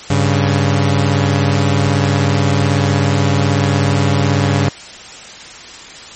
sawtooth tone pair together, 98.75 / 140 Hz, G2 / C#3, +13 / +18 cents, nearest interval tritone, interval 605 cents, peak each -10 dBFS, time 0.1-4.69 s, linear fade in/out 5 ms, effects white hiss -33 dBFS RMS until 6.15 s + MP3 32 kbps

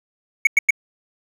triangle tone bursts, 2221 Hz, C#7, 3 cents sharp, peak -7 dBFS, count 3, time 0.45-0.707 s, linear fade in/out 5 ms, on 21 ms, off 97 ms, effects none

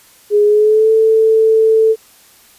sine tone with pitch glide, 415.3 to 442.5 Hz, G#4 to A4, 0 to +10 cents, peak -7 dBFS, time 0.3-1.96 s, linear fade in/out 50 ms, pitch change +110 cents, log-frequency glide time 0.45-0.91 s, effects white hiss -46 dBFS RMS until 2.58 s + resampled to 32000 Hz

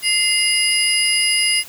sine tone cluster, 2083 / 2843 / 4953 / 10110 Hz, C7 / F7 / D#8 / D#9, -8 / +30 / -9 / +27 cents, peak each -20 dBFS, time 0.02-1.64 s, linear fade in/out 50 ms, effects white hiss -39 dBFS RMS until 1.68 s

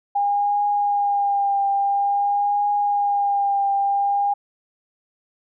sine tone with vibrato, 808 Hz, G#5, 48 cents flat, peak -17 dBFS, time 0.15-4.34 s, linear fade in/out 10 ms, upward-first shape triangle, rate 0.49 Hz, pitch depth 29 cents each way, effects none

